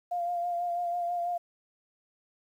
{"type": "tone with vibrato", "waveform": "sine", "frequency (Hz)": 698.5, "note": "F5", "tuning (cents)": 0, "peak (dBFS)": -28, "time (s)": [0.11, 1.38], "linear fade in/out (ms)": 10, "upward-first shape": "sine", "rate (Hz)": 6.1, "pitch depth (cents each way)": 26, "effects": ["10-bit"]}